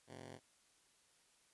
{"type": "ring-modulated tone", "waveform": "10% pulse", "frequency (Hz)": 128.8, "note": "C3", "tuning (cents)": -27, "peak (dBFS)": -40, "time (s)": [0.07, 0.4], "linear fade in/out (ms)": 50, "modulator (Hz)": 22.7, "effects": ["white hiss -72 dBFS RMS until 1.53 s", "resampled to 24000 Hz"]}